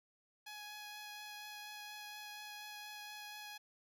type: tone with vibrato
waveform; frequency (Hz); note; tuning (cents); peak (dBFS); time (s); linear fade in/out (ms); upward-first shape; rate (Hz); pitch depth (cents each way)
10% pulse; 837; G#5; +13; -39; 0.46-3.58; 10; triangle; 4.2; 12
effects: none